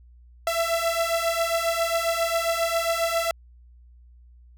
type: beating tone pair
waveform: sawtooth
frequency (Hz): 664 / 671.4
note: E5 / E5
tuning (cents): +12 / +32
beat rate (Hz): 7.4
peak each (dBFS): -22 / -21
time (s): 0.47-3.31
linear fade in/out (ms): 2
effects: added 60 Hz sine -48 dBFS peak until 4.57 s